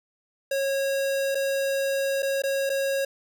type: tone with dropouts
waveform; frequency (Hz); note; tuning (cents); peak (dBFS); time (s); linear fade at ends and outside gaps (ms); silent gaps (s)
square; 547; C#5; -23; -24; 0.51-3.05; 5; 1.348-1.352 / 2.223-2.228 / 2.421-2.436 / 2.695-2.699
effects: none